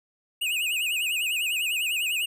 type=tone with vibrato; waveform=square; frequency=2689 Hz; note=E7; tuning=34 cents sharp; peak=-25 dBFS; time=0.41-2.26 s; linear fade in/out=10 ms; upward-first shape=sine; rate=10 Hz; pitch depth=150 cents each way; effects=none